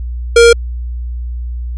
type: tone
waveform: square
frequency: 468 Hz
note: A#4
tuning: 7 cents sharp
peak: -3 dBFS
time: 0.36-0.53 s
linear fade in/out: 5 ms
effects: added 60 Hz sine -18 dBFS peak until 1.77 s + resampled to 22050 Hz